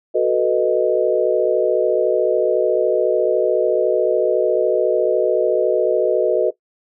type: chord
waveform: sine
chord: B dominant seventh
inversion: second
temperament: equal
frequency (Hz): 370 / 440 / 493.9 / 622.3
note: F#4 / A4 / B4 / D#5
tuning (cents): 0 / 0 / 0 / 0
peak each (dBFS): -19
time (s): 0.14-6.51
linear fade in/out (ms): 20
effects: noise-tail reverb RT60 0.1 s tail -17 dB re dry